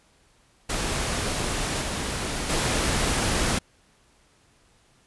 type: noise with level steps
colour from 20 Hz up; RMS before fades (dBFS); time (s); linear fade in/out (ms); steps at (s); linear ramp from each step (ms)
pink; -27 / -29 / -24; 0.69-3.59; 10; 1.81 / 2.49; 10
effects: pink hiss -61 dBFS RMS until 5.06 s + resampled to 24000 Hz